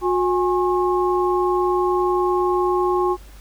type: tone cluster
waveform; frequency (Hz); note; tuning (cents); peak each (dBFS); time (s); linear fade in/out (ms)
sine; 361.1 / 825 / 1081; F#4 / G#5 / C#6; -42 / -12 / -44; -18 / -24 / -23; 0.01-3.17; 50
effects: added 50 Hz sine -40 dBFS peak until 3.4 s + pink hiss -49 dBFS RMS until 3.4 s